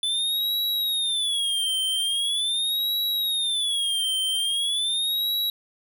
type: tone with vibrato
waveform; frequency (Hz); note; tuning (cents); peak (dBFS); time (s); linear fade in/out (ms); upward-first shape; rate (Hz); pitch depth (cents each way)
square; 3480; A7; -20; -23; 0.03-5.5; 2; sine; 0.42; 190
effects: none